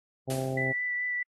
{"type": "harmonic tone", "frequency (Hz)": 131.8, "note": "C3", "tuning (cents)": 13, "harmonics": [1, 2, 3, 4, 5, 6], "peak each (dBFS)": [-32, -36, -36, -36, -38, -41], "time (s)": [0.27, 0.73], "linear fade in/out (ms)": 20}
{"type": "noise with exponential decay", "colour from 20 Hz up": "white", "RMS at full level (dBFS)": -36, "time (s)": [0.3, 0.81], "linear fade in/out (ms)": 1, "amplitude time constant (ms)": 110}
{"type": "tone with vibrato", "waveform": "sine", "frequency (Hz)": 1975.5, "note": "B6", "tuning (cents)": 0, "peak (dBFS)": -28, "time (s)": [0.57, 1.23], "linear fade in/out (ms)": 5, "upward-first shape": "sine", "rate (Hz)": 4.7, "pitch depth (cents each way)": 12}
{"effects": ["AAC 32 kbps"]}